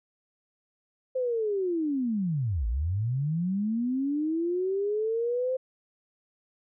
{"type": "linear two-way sweep", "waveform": "sine", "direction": "down then up", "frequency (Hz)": [523.3, 51.91, 523.3], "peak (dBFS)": -25, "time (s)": [1.15, 5.57], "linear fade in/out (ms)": 10, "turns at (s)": 2.67, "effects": []}